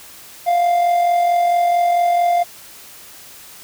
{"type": "tone with amplitude modulation", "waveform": "triangle", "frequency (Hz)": 698.5, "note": "F5", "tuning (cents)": 0, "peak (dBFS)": -9, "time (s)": [0.46, 2.44], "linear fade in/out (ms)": 20, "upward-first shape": "sine", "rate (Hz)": 44.5, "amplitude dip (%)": 40, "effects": ["white hiss -40 dBFS RMS until 3.63 s"]}